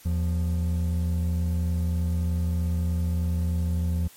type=tone pair together; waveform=triangle; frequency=81.51 / 174.61 Hz; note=E2 / F3; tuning=-19 / 0 cents; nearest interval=octave + minor second; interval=1319 cents; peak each=-21 / -28 dBFS; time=0.05-4.08 s; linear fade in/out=10 ms; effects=white hiss -51 dBFS RMS until 4.16 s + MP3 64 kbps